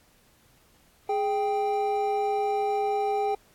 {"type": "tone pair together", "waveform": "triangle", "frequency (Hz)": [416.9, 787], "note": ["G#4", "G5"], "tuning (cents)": [7, 7], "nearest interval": "major seventh", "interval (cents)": 1100, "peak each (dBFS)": [-25, -24], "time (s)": [1.09, 3.35], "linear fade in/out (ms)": 5, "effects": ["pink hiss -61 dBFS RMS until 3.54 s", "AAC 64 kbps"]}